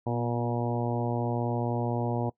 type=harmonic tone with a mistuned harmonic; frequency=119.2 Hz; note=A#2; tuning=39 cents sharp; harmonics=1 / 2 / 3 / 4 / 5 / 6 / 7 / 8; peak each=-30 / -33 / -35 / -36 / -37 / -38 / -38 / -39 dBFS; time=0.06-2.3 s; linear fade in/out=10 ms; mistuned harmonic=2; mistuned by=+27 cents; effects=noise-tail reverb RT60 0.1 s tail -21 dB re dry